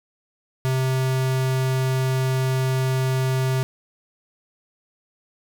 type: tone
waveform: square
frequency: 130.81 Hz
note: C3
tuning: in tune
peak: -20 dBFS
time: 0.65-3.63 s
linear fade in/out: 0 ms
effects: none